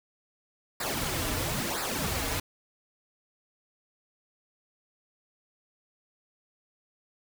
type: noise with flanger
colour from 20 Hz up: pink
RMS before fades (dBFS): -31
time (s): 0.8-2.4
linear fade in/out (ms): 5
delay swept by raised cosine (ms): 0.32 to 5.62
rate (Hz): 1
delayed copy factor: -0.8
effects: none